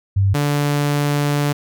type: tone pair in turn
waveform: sine / sawtooth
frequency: 98 / 145.23 Hz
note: G2 / D3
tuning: 0 / -19 cents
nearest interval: perfect fifth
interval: 681 cents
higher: second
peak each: -12 dBFS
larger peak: neither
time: 0.16-0.34 / 0.34-1.53 s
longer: second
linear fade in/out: 10 ms
effects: none